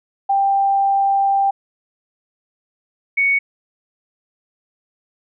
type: tone pair in turn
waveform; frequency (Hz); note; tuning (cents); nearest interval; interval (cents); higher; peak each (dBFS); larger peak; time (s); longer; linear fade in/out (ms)
sine; 789 / 2226; G5 / C#7; +11 / +7; octave + tritone; 1796; second; -13; neither; 0.29-1.51 / 3.17-3.39; first; 10
effects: none